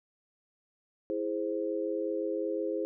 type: chord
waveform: sine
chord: E augmented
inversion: none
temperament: equal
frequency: 329.6 / 415.3 / 523.3 Hz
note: E4 / G#4 / B#4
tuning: 0 / 0 / 0 cents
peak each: -34 dBFS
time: 1.1-2.85 s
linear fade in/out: 0 ms
effects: none